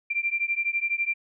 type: beating tone pair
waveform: sine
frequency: 2360 / 2372 Hz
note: D7 / D7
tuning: +8 / +17 cents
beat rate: 12 Hz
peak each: -27 dBFS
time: 0.1-1.14 s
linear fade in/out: 10 ms
effects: none